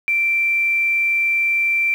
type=tone with quantisation; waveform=sine; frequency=2349 Hz; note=D7; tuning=in tune; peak=-15 dBFS; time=0.08-1.94 s; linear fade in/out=0 ms; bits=7; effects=none